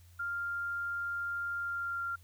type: tone with pitch glide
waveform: sine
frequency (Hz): 1396.9 to 1385.6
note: F6 to F6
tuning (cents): 0 to -14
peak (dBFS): -33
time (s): 0.19-2.16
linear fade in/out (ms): 10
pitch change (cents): -14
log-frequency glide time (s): 1.58-2.03
effects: added 87 Hz sine -55 dBFS peak until 2.23 s + white hiss -66 dBFS RMS until 2.23 s